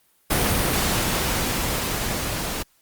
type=noise with level ramp; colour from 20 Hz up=pink; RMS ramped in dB=-20 to -28 dBFS; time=0.3-2.63 s; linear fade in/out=10 ms; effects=white hiss -62 dBFS RMS until 2.81 s + Opus 32 kbps